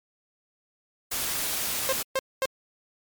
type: noise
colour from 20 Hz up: white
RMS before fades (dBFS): -29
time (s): 1.11-2.03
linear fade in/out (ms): 10
type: tone bursts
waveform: sawtooth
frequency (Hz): 530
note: C5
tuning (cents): +22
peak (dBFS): -19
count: 3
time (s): 1.89-2.455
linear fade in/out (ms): 0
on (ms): 35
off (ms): 230
effects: MP3 96 kbps